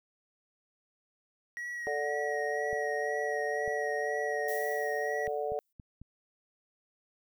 triangle tone with vibrato, 1900 Hz, A#6, 33 cents sharp, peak -34 dBFS, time 1.57-5.27 s, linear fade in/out 0 ms, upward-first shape sine, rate 2 Hz, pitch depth 30 cents each way
harmonic tone, 146.83 Hz, D3, in tune, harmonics 3 / 4 / 5, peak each -34 / -35 / -36 dBFS, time 1.87-5.59 s, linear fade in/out 0 ms
clicks, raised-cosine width 5 ms, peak -35 dBFS, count 6, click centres 2.73 / 3.678 / 5.278 / 5.52 / 5.798 / 6.016 s
violet noise with exponential decay, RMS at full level -41 dBFS, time 4.48-5.73 s, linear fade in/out 5 ms, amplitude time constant 270 ms
effects none

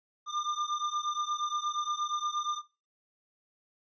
square beating tone pair, 1197 / 1205.5 Hz, D6 / D6, +33 / +45 cents, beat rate 8.5 Hz, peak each -35 / -34 dBFS, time 0.26-2.62 s, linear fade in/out 50 ms, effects noise-tail reverb RT60 0.3 s tail -18 dB re dry + resampled to 16000 Hz

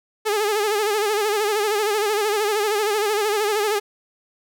sawtooth tone with vibrato, 420 Hz, G#4, 19 cents sharp, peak -15 dBFS, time 0.25-3.8 s, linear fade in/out 20 ms, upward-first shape sine, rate 13 Hz, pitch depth 79 cents each way, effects none

